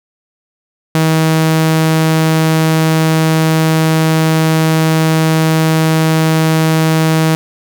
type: tone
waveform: sawtooth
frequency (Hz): 159.5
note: D#3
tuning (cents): +43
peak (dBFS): -5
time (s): 0.95-7.35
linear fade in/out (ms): 0
effects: none